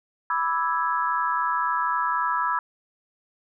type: chord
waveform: sine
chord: E dominant seventh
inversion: second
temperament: equal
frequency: 987.8 / 1174.7 / 1318.5 / 1661.2 Hz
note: B5 / D6 / E6 / G#6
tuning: 0 / 0 / 0 / 0 cents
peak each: -25 / -31 / -26 / -30 dBFS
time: 0.3-2.59 s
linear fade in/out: 2 ms
effects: none